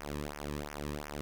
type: tone with flanger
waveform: sawtooth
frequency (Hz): 73.42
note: D2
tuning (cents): 0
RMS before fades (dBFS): -40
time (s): 0-1.21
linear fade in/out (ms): 0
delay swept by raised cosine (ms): 0.24 to 1.44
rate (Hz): 2.8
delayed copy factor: -0.95
effects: none